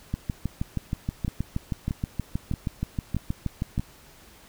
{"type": "two click trains", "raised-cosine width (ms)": 5, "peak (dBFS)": [-15, -14], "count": [5, 24], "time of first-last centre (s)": [[1.28, 3.796], [0.14, 3.779]], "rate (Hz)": [1.59, 6.32], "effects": ["pink hiss -52 dBFS RMS until 4.48 s"]}